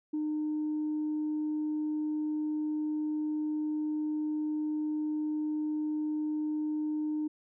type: tone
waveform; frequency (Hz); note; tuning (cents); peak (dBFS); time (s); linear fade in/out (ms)
sine; 304.7; D#4; -36; -28; 0.13-7.28; 10
effects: tanh soft clip ceiling -26 dBFS